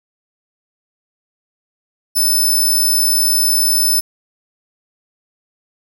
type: tone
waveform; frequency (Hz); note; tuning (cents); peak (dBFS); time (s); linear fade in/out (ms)
5% pulse; 5274; E8; 0; -6; 2.15-4.01; 20
effects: none